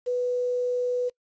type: tone with quantisation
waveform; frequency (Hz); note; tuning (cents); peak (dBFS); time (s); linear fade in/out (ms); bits
sine; 493.9; B4; 0; -23; 0.06-1.1; 20; 8
effects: noise-tail reverb RT60 0.1 s tail -24 dB re dry + resampled to 16000 Hz